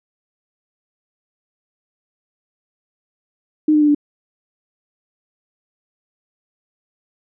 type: tone with pitch steps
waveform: sine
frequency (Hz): 306.5 / 301.8 / 297.1 / 292.5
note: D#4 / D4 / D4 / D4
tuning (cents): -26 / +47 / +20 / -7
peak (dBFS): -10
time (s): 3.68-3.948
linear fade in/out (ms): 5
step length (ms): 67
effects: none